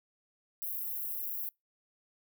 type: high-pass noise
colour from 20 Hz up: white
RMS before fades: -37 dBFS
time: 0.62-1.49 s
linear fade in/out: 0 ms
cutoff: 12000 Hz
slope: 48 dB/octave
effects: noise-tail reverb RT60 0.2 s tail -26 dB re dry